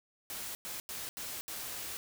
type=noise bursts at uneven times; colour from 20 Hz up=white; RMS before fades=-41 dBFS; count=5; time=0.3-0.55 / 0.65-0.8 / 0.89-1.09 / 1.17-1.41 / 1.48-1.97 s; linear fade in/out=0 ms; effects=none